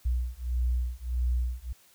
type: beating tone pair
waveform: sine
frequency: 60.4 / 62 Hz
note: B1 / B1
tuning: -38 / +7 cents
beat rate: 1.6 Hz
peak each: -29 dBFS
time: 0.05-1.73 s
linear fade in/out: 10 ms
effects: white hiss -60 dBFS RMS until 1.94 s